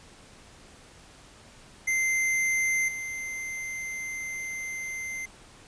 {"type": "tone with level steps", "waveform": "square", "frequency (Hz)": 2081, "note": "C7", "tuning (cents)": -10, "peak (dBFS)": [-24, -33], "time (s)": [1.87, 5.26], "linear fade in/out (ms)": 10, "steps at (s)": 2.88, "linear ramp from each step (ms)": 5, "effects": ["pink hiss -52 dBFS RMS until 5.67 s", "resampled to 22050 Hz"]}